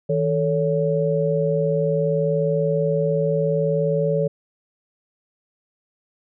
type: tone cluster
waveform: sine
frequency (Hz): 160 / 441.4 / 562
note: D#3 / A4 / C#5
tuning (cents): +49 / +5 / +24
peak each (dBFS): -22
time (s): 0.09-4.28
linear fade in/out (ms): 10
effects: none